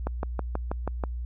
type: click train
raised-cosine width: 1 ms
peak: -15 dBFS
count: 7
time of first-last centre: 0.07-1.038 s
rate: 6.2 Hz
effects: added 60 Hz sine -30 dBFS peak until 1.25 s